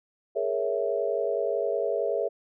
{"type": "chord", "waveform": "sine", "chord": "A# half-diminished seventh", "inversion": "third", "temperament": "equal", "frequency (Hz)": [415.3, 466.2, 554.4, 659.3], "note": ["G#4", "A#4", "C#5", "E5"], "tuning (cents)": [0, 0, 0, 0], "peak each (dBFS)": -30, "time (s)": [0.35, 2.29], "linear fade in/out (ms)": 20, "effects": []}